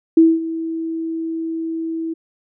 sine tone with ADSR envelope, 326.2 Hz, E4, 18 cents flat, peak -5 dBFS, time 0.17-2.14 s, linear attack 5 ms, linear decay 220 ms, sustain -16 dB, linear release 13 ms, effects none

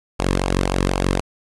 sawtooth tone with flanger, 46.25 Hz, F#1, in tune, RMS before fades -20 dBFS, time 0.19-1.21 s, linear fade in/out 10 ms, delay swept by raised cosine 0.51 to 1.41 ms, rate 3.9 Hz, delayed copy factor -0.65, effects resampled to 24000 Hz + 7-bit

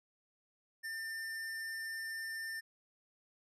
square tone, 1796 Hz, A6, 35 cents sharp, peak -40 dBFS, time 0.83-2.61 s, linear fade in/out 20 ms, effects resampled to 32000 Hz

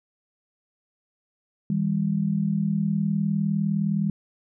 sine tone pair together, 161.34 / 201 Hz, E3 / G3, -37 / +44 cents, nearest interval major third, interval 381 cents, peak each -25 / -23 dBFS, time 1.7-4.1 s, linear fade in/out 2 ms, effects none

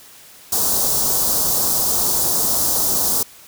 white band-stop noise, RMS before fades -18 dBFS, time 0.52-3.23 s, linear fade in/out 5 ms, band 1100 to 4700 Hz, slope 24 dB/octave, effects white hiss -44 dBFS RMS until 3.47 s

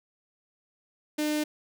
sawtooth tone with notch filter, 301.7 Hz, D4, 47 cents sharp, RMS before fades -28 dBFS, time 1.18-1.44 s, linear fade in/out 10 ms, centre 1100 Hz, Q 1.2, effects none

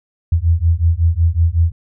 sine beating tone pair, 81 / 86.4 Hz, E2 / F2, -30 / -18 cents, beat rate 5.4 Hz, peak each -14 dBFS, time 0.32-1.72 s, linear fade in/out 5 ms, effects none

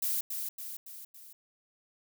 violet noise with echo, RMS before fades -31 dBFS, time 0.02-0.21 s, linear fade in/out 5 ms, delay 280 ms, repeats 4, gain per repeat -5 dB, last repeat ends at 1.33 s, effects none

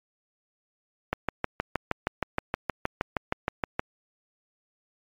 click train, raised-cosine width 0.5 ms, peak -10 dBFS, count 18, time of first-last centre 1.13-3.795 s, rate 6.38 Hz, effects MP3 96 kbps

